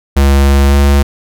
square tone with pitch glide, 69.3 to 70.31 Hz, C#2 to C#2, 0 to +25 cents, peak -6 dBFS, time 0.16-1.03 s, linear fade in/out 10 ms, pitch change +25 cents, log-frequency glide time 0.66-0.74 s, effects none

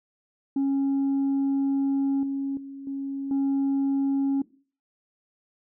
sine tone with level steps, 274.7 Hz, C#4, 16 cents flat, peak -19 / -25 / -36 / -28 / -19 dBFS, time 0.56-4.42 s, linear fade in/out 5 ms, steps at 2.23 / 2.57 / 2.87 / 3.31 s, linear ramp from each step 2 ms, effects noise-tail reverb RT60 0.4 s tail -19 dB re dry + tanh soft clip ceiling -20 dBFS

